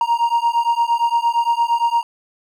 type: beating tone pair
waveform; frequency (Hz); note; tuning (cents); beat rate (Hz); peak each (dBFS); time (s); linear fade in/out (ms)
triangle; 932.3 / 941; A#5 / A#5; 0 / +16; 8.7; -16 / -16; 0.01-2.03; 2
effects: none